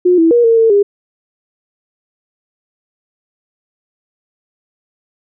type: tone with pitch steps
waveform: sine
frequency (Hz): 359.2 / 328.2 / 476.4 / 457.4 / 451.5 / 405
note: F4 / E4 / A#4 / A#4 / A4 / G#4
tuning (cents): +49 / -8 / +38 / -33 / +45 / -43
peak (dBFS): -6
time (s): 0.05-0.83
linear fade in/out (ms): 10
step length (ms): 130
effects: none